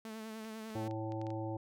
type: tone with vibrato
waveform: sawtooth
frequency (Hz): 220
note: A3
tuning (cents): 0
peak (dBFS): -39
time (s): 0.05-0.88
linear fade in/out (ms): 2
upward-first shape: sine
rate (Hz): 10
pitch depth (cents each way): 32
type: clicks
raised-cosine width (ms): 0.2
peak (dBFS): -36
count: 7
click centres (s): 0.448 / 0.703 / 0.911 / 1.121 / 1.215 / 1.268 / 1.304
type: harmonic tone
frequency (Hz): 110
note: A2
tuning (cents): 0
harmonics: 1 / 3 / 5 / 7 / 8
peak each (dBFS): -40 / -40 / -44 / -47 / -48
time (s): 0.75-1.57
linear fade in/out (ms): 5
effects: none